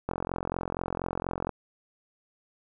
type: click train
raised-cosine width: 1 ms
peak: -16 dBFS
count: 63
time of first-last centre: 0.09-1.493 s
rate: 44.2 Hz
effects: none